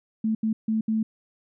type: tone bursts at uneven times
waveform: sine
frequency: 220 Hz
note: A3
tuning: in tune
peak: -21 dBFS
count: 4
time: 0.24-0.35 / 0.43-0.53 / 0.68-0.81 / 0.88-1.03 s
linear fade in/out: 5 ms
effects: none